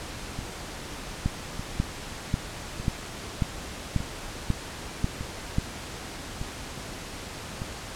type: two click trains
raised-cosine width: 5 ms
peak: -11 / -20 dBFS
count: 9 / 7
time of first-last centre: 1.26-5.584 / 0.39-7.619 s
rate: 1.85 / 0.83 Hz
effects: pink hiss -38 dBFS RMS until 7.95 s + low-pass 9000 Hz 12 dB/octave